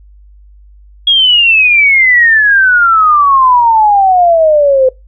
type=exponential sweep; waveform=sine; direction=down; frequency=3322 to 510 Hz; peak=-4 dBFS; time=1.07-4.89 s; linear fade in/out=5 ms; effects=noise-tail reverb RT60 0.2 s tail -21 dB re dry + added 50 Hz sine -36 dBFS peak until 5.07 s